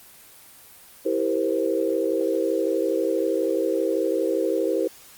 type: chord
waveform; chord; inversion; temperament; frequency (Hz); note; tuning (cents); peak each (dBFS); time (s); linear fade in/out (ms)
sine; C dominant seventh; first; just; 327 / 392.4 / 470.9 / 523.3; E4 / G4 / Bb4 / C5; -14 / +2 / +18 / 0; -26; 1.05-4.88; 10
effects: white hiss -48 dBFS RMS until 5.17 s + Opus 24 kbps